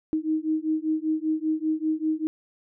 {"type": "beating tone pair", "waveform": "sine", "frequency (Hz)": [311.1, 316.2], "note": ["D#4", "D#4"], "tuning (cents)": [0, 28], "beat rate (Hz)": 5.1, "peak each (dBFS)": -26, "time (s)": [0.13, 2.27], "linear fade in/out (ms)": 0, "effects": []}